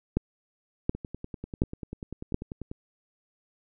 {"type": "two click trains", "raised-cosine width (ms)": 3, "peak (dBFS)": [-10, -23], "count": [4, 19], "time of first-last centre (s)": [[0.17, 2.344], [0.95, 2.715]], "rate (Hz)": [1.38, 10.2], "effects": []}